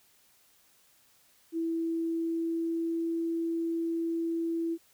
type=tone with pitch glide; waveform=sine; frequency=329.6 to 332.1 Hz; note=E4 to E4; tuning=0 to +13 cents; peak=-28 dBFS; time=1.52-4.78 s; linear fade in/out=50 ms; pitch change=+13 cents; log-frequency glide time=1.71-3.16 s; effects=white hiss -64 dBFS RMS until 4.93 s